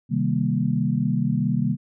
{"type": "chord", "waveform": "sine", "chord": "C minor seventh", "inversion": "none", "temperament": "equal", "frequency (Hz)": [130.81, 155.56, 196, 233.1], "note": ["C3", "Eb3", "G3", "Bb3"], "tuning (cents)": [0, 0, 0, 0], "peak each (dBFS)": -25, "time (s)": [0.09, 1.77], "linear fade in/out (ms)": 50, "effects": []}